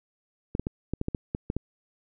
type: clicks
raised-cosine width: 3 ms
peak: -15 dBFS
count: 10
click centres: 0.551 / 0.596 / 0.669 / 0.936 / 1.014 / 1.084 / 1.148 / 1.349 / 1.501 / 1.566 s
effects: none